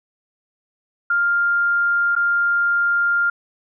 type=tone with dropouts; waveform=sine; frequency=1400 Hz; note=F6; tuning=4 cents sharp; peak=-15 dBFS; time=1.1-3.3 s; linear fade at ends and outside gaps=5 ms; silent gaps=2.153-2.162 s; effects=none